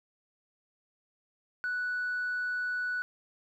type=tone with tanh clipping; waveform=triangle; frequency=1480 Hz; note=F#6; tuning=in tune; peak=-30 dBFS; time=1.64-3.02 s; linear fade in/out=0 ms; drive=5 dB; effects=none

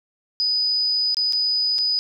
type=tone with dropouts; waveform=sine; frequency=4978 Hz; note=D#8; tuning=in tune; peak=-18 dBFS; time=0.4-1.99 s; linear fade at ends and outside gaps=0 ms; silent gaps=1.145-1.169 / 1.324-1.332 / 1.783-1.787 s; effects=9-bit

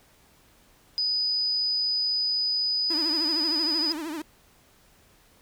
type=tone; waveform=sine; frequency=4978 Hz; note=D#8; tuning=in tune; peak=-23 dBFS; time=0.98-3.92 s; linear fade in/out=0 ms
type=tone with vibrato; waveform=45% pulse; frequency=314.9 Hz; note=D#4; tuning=21 cents sharp; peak=-31 dBFS; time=2.9-4.22 s; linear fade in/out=5 ms; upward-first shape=triangle; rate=13 Hz; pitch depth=160 cents each way
effects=pink hiss -59 dBFS RMS until 5.41 s

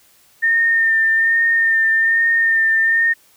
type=tone with vibrato; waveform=sine; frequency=1816 Hz; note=A#6; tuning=46 cents flat; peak=-12 dBFS; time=0.42-3.14 s; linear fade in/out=20 ms; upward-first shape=sine; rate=1.2 Hz; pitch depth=20 cents each way; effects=white hiss -53 dBFS RMS until 3.36 s

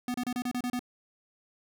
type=tone bursts; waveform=square; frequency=246.9 Hz; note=B3; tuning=in tune; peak=-30 dBFS; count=8; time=0.08-0.793 s; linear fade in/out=2 ms; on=62 ms; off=31 ms; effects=none

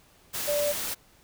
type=tone in noise; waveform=sine; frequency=585 Hz; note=D5; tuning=7 cents flat; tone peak=-24 dBFS; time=0.47-0.73 s; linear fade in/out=20 ms; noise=white; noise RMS=-32 dBFS; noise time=0.33-0.95 s; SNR=+5 dB; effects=pink hiss -59 dBFS RMS until 1.23 s

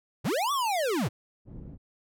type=linear two-way sweep; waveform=square; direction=up then down; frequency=82.41 to 1174.7 to 82.41 Hz; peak=-26 dBFS; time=0.24-1.09 s; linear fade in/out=20 ms; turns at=0.52 s
type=low-pass noise; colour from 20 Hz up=pink; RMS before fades=-42 dBFS; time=1.45-1.78 s; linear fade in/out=50 ms; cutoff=260 Hz; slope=12 dB/octave
effects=none

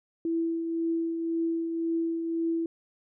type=tone with tremolo; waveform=sine; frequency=330.9 Hz; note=E4; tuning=7 cents sharp; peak=-24 dBFS; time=0.25-2.66 s; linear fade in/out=2 ms; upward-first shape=triangle; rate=1.9 Hz; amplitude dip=45%; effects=none

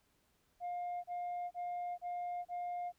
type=tone bursts; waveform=sine; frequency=708 Hz; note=F5; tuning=23 cents sharp; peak=-35 dBFS; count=5; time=0.6-2.924 s; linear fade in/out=50 ms; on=440 ms; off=31 ms; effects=tanh soft clip ceiling -36 dBFS + pink hiss -75 dBFS RMS until 2.98 s

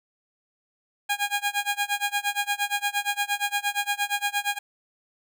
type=tone with tremolo; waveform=15% pulse; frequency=816 Hz; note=G#5; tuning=31 cents flat; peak=-15 dBFS; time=1.09-4.59 s; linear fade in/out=10 ms; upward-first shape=sine; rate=8.6 Hz; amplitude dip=95%; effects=none

